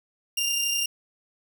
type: tone pair together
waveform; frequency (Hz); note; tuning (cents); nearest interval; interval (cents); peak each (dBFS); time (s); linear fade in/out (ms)
sawtooth; 2794 / 5620; F7 / F8; 0 / +10; octave; 1210; -22 / -26; 0.37-0.86; 5
effects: none